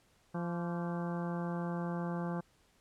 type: harmonic tone with a mistuned harmonic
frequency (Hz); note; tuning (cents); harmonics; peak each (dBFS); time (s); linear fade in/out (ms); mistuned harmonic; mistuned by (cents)
172.8; F3; -18; 1 / 2 / 3 / 4 / 5 / 6 / 7 / 8 / 9; -35 / -43 / -44 / -47 / -46 / -51 / -49 / -54 / -52; 0.34-2.41; 10; 7; -69
effects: pink hiss -69 dBFS RMS until 2.8 s + low-pass 11000 Hz 12 dB/octave